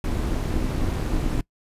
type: noise with amplitude modulation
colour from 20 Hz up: brown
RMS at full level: -21 dBFS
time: 0.04-1.41 s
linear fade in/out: 2 ms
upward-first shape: sine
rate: 284 Hz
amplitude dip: 70%
effects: noise-tail reverb RT60 0.1 s tail -22 dB re dry + resampled to 32000 Hz